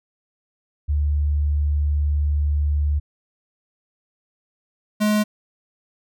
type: tone pair in turn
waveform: sine / square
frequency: 73.42 / 211.1 Hz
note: D2 / G#3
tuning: 0 / +29 cents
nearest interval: octave + tritone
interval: 1829 cents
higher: second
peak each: -17 dBFS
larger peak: neither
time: 0.88-3 / 5-5.24 s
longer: first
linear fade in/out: 20 ms
effects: none